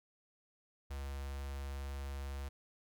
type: tone with notch filter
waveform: square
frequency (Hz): 69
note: C#2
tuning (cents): -7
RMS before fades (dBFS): -42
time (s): 0.9-2.49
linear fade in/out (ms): 10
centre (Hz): 260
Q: 0.89
effects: none